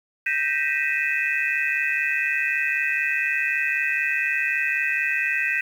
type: tone cluster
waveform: sine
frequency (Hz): 1562 / 1867 / 1971 / 2476 / 2621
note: G6 / A#6 / B6 / D#7 / E7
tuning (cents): -7 / +2 / -4 / -9 / -11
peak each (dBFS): -27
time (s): 0.26-5.61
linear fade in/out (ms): 5
effects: tanh soft clip ceiling -9 dBFS + 8-bit